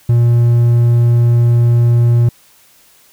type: tone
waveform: triangle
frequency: 118.8 Hz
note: A#2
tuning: 33 cents sharp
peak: -5 dBFS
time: 0.09-2.29 s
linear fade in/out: 5 ms
effects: white hiss -48 dBFS RMS until 3.12 s